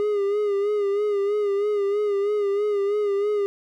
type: tone with vibrato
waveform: triangle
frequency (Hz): 408.6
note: G#4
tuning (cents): -28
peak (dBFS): -18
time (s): 0-3.46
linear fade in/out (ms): 0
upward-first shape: sine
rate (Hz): 3.1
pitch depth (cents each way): 53
effects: none